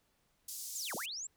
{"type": "band-pass noise", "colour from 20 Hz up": "pink", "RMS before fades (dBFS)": -44, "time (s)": [0.48, 1.06], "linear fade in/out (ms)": 5, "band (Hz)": [5300, 16000], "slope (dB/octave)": 24}
{"type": "linear two-way sweep", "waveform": "sine", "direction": "down then up", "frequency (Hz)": [7760, 134.7, 7760], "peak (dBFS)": -39, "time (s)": [0.75, 1.27], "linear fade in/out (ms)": 5, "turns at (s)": 0.95}
{"effects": ["pink hiss -75 dBFS RMS until 1.36 s"]}